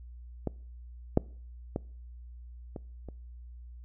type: clicks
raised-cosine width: 2 ms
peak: -17 / -8 / -17 / -24 / -29 dBFS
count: 5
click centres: 0.473 / 1.174 / 1.761 / 2.762 / 3.087 s
effects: noise-tail reverb RT60 0.5 s tail -24 dB re dry + added 60 Hz sine -44 dBFS peak until 3.84 s